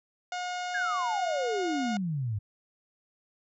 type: harmonic tone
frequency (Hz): 720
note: F#5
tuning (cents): -47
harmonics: 1 / 2 / 3 / 4 / 5 / 6 / 7 / 8 / 9 / 10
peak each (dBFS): -33 / -39 / -43 / -45 / -47 / -49 / -50 / -51 / -52 / -53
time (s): 0.32-1.97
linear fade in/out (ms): 2
type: exponential sweep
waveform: sine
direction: down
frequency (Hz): 1687 to 98.1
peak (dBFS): -28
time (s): 0.74-2.39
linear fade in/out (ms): 10
effects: none